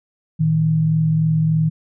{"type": "tone pair together", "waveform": "sine", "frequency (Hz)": [114.6, 157.92], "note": ["A#2", "D#3"], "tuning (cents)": [-29, 26], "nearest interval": "tritone", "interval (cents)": 555, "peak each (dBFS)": [-24, -14], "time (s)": [0.39, 1.7], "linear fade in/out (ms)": 20, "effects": []}